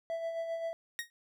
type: tone with tremolo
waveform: triangle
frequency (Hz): 662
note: E5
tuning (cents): +7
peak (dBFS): -30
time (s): 0.1-0.73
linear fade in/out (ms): 0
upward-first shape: sine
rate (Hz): 7.6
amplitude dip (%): 45
type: tone with exponential decay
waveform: sawtooth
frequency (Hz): 1872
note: A#6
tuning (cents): +7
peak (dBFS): -27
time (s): 0.99-1.1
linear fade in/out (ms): 0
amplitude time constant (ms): 23
effects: none